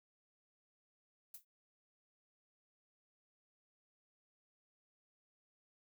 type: noise with exponential decay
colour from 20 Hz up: violet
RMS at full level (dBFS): -45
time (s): 1.34-1.45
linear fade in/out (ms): 5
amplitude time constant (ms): 23
effects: none